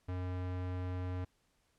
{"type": "tone with low-pass filter", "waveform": "square", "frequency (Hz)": 91, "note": "F#2", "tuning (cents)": -28, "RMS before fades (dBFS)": -38, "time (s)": [0.08, 1.25], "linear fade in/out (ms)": 10, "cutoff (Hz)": 2400, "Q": 0.53, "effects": ["pink hiss -75 dBFS RMS until 1.78 s", "low-pass 11000 Hz 12 dB/octave"]}